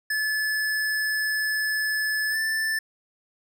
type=tone with pitch glide; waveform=square; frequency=1727 to 1763.3 Hz; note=A6 to A6; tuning=-33 to +3 cents; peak=-24 dBFS; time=0.1-2.79 s; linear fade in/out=5 ms; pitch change=+36 cents; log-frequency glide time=2.3-2.37 s; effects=none